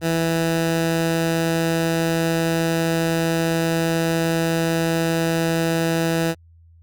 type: tone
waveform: 15% pulse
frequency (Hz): 164.81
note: E3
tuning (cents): 0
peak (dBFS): -12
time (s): 0.01-6.35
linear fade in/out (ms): 50
effects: added 83 Hz sine -47 dBFS peak until 6.82 s + Opus 48 kbps